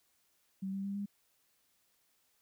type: tone with pitch steps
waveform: sine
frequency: 192.1 / 195.34 / 198.64 / 202 Hz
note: G3 / G3 / G3 / G#3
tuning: -35 / -6 / +23 / -48 cents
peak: -35 dBFS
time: 0.62-1.06 s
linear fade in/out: 10 ms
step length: 110 ms
effects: white hiss -74 dBFS RMS until 2.41 s